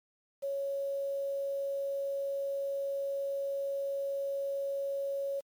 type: tone with quantisation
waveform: sine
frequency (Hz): 554.4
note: C#5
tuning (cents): 0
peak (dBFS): -31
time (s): 0.42-5.41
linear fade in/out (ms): 20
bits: 9
effects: MP3 96 kbps